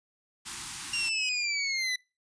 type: band-stop noise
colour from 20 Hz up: white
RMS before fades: -37 dBFS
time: 0.45-1.1 s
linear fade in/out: 20 ms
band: 370 to 790 Hz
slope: 96 dB/octave
type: tone with exponential growth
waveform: 40% pulse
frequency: 2942 Hz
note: F#7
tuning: 11 cents flat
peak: -32 dBFS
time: 0.69-1.29 s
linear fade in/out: 1 ms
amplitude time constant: 130 ms
type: linear sweep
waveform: 25% pulse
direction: down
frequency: 2794 to 1975.5 Hz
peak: -24 dBFS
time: 0.93-1.96 s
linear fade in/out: 5 ms
effects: noise-tail reverb RT60 0.3 s tail -26 dB re dry + resampled to 22050 Hz